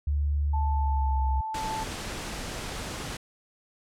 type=tone with pitch glide; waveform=sine; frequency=72.6 to 66.57 Hz; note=D2 to C2; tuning=-19 to +31 cents; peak=-23 dBFS; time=0.07-1.41 s; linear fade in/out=5 ms; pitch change=-150 cents; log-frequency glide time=0.61-1.23 s
type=tone; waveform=sine; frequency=878 Hz; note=A5; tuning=4 cents flat; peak=-30 dBFS; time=0.53-1.84 s; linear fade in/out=10 ms
type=noise; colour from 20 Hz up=pink; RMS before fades=-35 dBFS; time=1.54-3.17 s; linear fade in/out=5 ms
effects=low-pass 9000 Hz 12 dB/octave